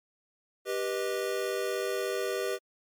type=chord; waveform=square; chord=G augmented; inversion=none; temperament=equal with one note detuned; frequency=392 / 488.5 / 622.3 Hz; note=G4 / B4 / D#5; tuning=0 / -19 / 0 cents; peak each=-33 / -34 / -37 dBFS; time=0.65-2.59 s; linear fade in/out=50 ms; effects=MP3 96 kbps